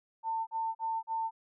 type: tone bursts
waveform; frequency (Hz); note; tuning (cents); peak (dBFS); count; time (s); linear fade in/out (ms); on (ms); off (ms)
sine; 898; A5; +35; -30; 4; 0.23-1.31; 50; 240; 40
effects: none